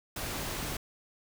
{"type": "noise", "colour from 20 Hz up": "pink", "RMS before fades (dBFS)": -36, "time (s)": [0.16, 0.77], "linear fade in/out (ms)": 5, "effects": []}